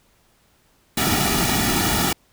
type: noise with comb filter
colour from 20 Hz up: pink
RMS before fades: -20 dBFS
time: 0.97-2.13 s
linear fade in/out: 5 ms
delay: 1.9 ms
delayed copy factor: -0.8
effects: pink hiss -60 dBFS RMS until 2.32 s